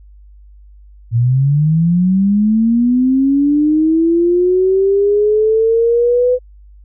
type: linear sweep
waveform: sine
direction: up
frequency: 113 to 504 Hz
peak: -9 dBFS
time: 1.11-6.39 s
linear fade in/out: 50 ms
effects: added 50 Hz sine -38 dBFS peak until 6.84 s